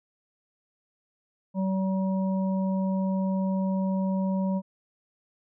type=harmonic tone; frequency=190.4 Hz; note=F#3; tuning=50 cents sharp; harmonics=1 / 3 / 5; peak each=-24 / -34 / -38 dBFS; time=1.54-4.62 s; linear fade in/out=50 ms; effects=none